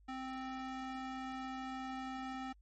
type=tone with band-pass filter; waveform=square; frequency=261.6 Hz; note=C4; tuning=in tune; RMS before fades=-43 dBFS; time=0.08-2.53 s; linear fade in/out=10 ms; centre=1100 Hz; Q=0.63; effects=added 50 Hz sine -61 dBFS peak until 2.61 s + MP3 32 kbps